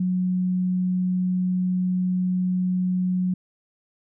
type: tone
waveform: sine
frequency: 182.8 Hz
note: F#3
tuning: 21 cents flat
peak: -20 dBFS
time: 0-3.34 s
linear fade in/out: 5 ms
effects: none